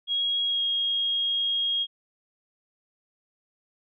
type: tone with pitch glide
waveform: sine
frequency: 3298 to 3266 Hz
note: G#7 to G#7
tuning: -13 to -30 cents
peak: -23 dBFS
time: 0.07-1.87 s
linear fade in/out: 50 ms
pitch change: -17 cents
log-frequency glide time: 0.48-0.62 s
effects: none